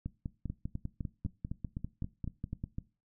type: two click trains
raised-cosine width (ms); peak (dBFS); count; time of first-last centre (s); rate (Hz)
5; -24 / -24; 14 / 10; 0.06-2.639 / 0.5-2.784; 5.04 / 3.94
effects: noise-tail reverb RT60 0.3 s tail -19 dB re dry